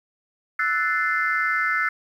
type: chord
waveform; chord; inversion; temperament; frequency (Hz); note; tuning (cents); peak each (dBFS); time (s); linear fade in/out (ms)
sine; F# half-diminished seventh; third; equal with one note detuned; 1318.5 / 1480 / 1760 / 2082; E6 / F#6 / A6 / C7; 0 / 0 / 0 / -9; -25; 0.59-1.89; 5
effects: tanh soft clip ceiling -11 dBFS + 9-bit